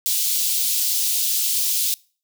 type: high-pass noise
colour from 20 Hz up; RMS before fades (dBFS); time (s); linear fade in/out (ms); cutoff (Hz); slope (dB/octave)
white; -21; 0.06-1.94; 0; 3300; 24
effects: noise-tail reverb RT60 0.4 s tail -24 dB re dry